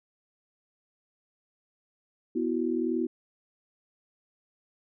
sine chord, B suspended fourth, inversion none, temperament equal, 246.9 / 329.6 / 370 Hz, B3 / E4 / F#4, 0 / 0 / 0 cents, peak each -30 / -29 / -31 dBFS, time 2.35-3.07 s, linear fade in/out 10 ms, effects none

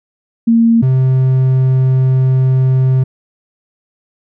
sine / triangle tone pair in turn, 229.8 / 130.49 Hz, A#3 / C3, -25 / -4 cents, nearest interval minor seventh, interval 979 cents, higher first, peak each -6 dBFS, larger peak neither, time 0.47-0.82 / 0.82-3.04 s, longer second, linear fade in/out 10 ms, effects none

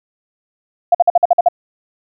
sine tone bursts, 698.5 Hz, F5, in tune, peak -5 dBFS, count 8, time 0.92-1.486 s, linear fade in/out 5 ms, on 27 ms, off 50 ms, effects none

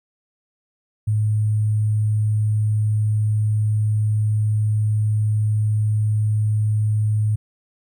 sine tone with sample-and-hold, 106.8 Hz, G#2, 49 cents sharp, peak -16 dBFS, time 1.07-7.36 s, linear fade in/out 10 ms, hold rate 8820 Hz, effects none

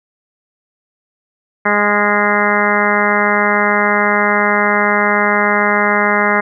harmonic tone with a mistuned harmonic, 206.8 Hz, G#3, 7 cents flat, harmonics 1 / 2 / 3 / 4 / 5 / 6 / 7 / 8 / 9 / 10, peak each -20 / -20 / -20 / -20 / -20 / -20 / -20 / -20 / -20 / -20 dBFS, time 1.65-6.41 s, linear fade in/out 10 ms, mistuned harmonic 7, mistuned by -21 cents, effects none

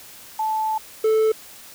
sine / triangle tone pair in turn, 873 / 438 Hz, A5 / A4, -14 / -8 cents, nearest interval octave, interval 1194 cents, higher first, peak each -20 / -13 dBFS, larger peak second, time 0.39-0.78 / 1.04-1.32 s, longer first, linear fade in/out 5 ms, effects white hiss -43 dBFS RMS until 1.74 s

